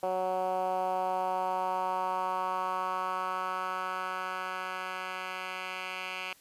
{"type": "tone with band-pass filter sweep", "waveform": "10% pulse", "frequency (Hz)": 185.5, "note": "F#3", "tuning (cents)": 5, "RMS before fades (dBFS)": -33, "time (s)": [0.03, 6.33], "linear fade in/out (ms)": 2, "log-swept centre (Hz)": [630, 2300], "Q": 2.7, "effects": ["white hiss -60 dBFS RMS until 6.4 s", "resampled to 32000 Hz"]}